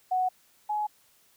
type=tone pair in turn; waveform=sine; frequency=740 / 842.7 Hz; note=F#5 / G#5; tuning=0 / +25 cents; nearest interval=major second; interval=225 cents; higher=second; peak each=-23 / -26 dBFS; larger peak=first; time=0.11-0.29 / 0.69-0.87 s; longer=neither; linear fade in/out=10 ms; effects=white hiss -63 dBFS RMS until 1.36 s